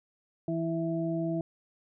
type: harmonic tone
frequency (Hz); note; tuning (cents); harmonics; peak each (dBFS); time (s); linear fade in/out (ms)
164.81; E3; 0; 1 / 2 / 4; -32 / -31 / -35; 0.48-1.41; 2
effects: none